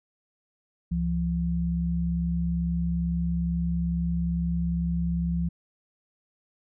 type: tone pair together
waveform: sine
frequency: 68.69 / 171 Hz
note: C#2 / F3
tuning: -15 / -36 cents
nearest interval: octave + major third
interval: 1579 cents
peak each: -29 / -25 dBFS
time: 0.91-5.49 s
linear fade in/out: 10 ms
effects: none